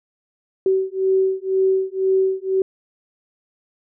sine beating tone pair, 380 / 382 Hz, F#4 / G4, +46 / -45 cents, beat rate 2 Hz, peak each -19 / -19 dBFS, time 0.66-2.62 s, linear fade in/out 2 ms, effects none

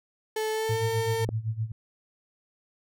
35% pulse tone with pitch glide, 435.5 to 452.4 Hz, A4 to A4, -18 to +48 cents, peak -25 dBFS, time 0.36-1.25 s, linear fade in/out 5 ms, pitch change +66 cents, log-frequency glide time 0.52-0.83 s
sine tone with tremolo, 110.9 Hz, A2, 14 cents sharp, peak -24 dBFS, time 0.69-1.72 s, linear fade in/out 5 ms, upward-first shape sine, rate 7.8 Hz, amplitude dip 85%
click, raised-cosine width 2 ms, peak -15 dBFS, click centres 1.29 s
effects none

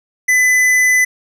sine tone with tanh clipping, 2006 Hz, B6, 26 cents sharp, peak -11 dBFS, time 0.28-1.05 s, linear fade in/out 10 ms, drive 14 dB, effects none

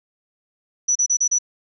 sine tone bursts, 5920 Hz, F#8, in tune, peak -15 dBFS, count 5, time 0.88-1.387 s, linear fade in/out 10 ms, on 75 ms, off 33 ms, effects none

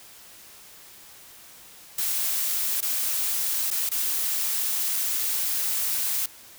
blue noise with dropouts, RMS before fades -26 dBFS, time 1.98-6.26 s, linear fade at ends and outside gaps 5 ms, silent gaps 2.807-2.825 / 3.705-3.711 / 3.892-3.914 s, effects white hiss -48 dBFS RMS until 6.58 s

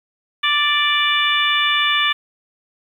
harmonic tone, 587.3 Hz, D5, in tune, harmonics 2 / 3 / 4 / 5 / 6, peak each -21 / -21 / -21 / -21 / -21 dBFS, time 0.43-2.13 s, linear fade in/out 10 ms, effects 8-bit

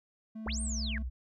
triangle tone, 220 Hz, A3, in tune, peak -37 dBFS, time 0.35-1.03 s, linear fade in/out 10 ms
sine tone with vibrato, 63.3 Hz, B1, 43 cents sharp, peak -33 dBFS, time 0.46-1.1 s, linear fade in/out 20 ms, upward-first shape square, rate 5.9 Hz, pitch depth 48 cents each way
sine linear two-way sweep, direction up then down, 222.5 to 9020 to 1525 Hz, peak -36 dBFS, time 0.46-0.98 s, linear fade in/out 0 ms, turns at 0.61 s
effects none

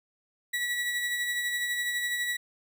35% pulse tone with tremolo, 1939 Hz, B6, 32 cents flat, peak -25 dBFS, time 0.53-2.37 s, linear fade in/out 10 ms, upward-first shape sine, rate 12 Hz, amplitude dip 35%, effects none

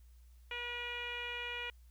10% pulse tone with low-pass filter, 481.9 Hz, B4, 43 cents flat, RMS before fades -41 dBFS, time 0.51-1.7 s, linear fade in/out 2 ms, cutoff 2700 Hz, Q 4.2, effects added 60 Hz sine -56 dBFS peak until 1.9 s + white hiss -74 dBFS RMS until 1.9 s

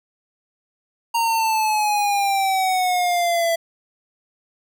square exponential sweep, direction down, 930 to 664 Hz, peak -18 dBFS, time 1.14-3.56 s, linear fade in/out 10 ms, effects none

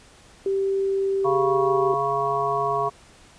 sine tone, 390 Hz, G4, 9 cents flat, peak -20 dBFS, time 0.46-1.94 s, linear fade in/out 2 ms
harmonic tone, 138.59 Hz, C#3, in tune, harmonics 1 / 3 / 5 / 7 / 8, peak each -36 / -27 / -26 / -28 / -25 dBFS, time 1.24-2.9 s, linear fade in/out 20 ms
effects pink hiss -51 dBFS RMS until 3.38 s + resampled to 22050 Hz

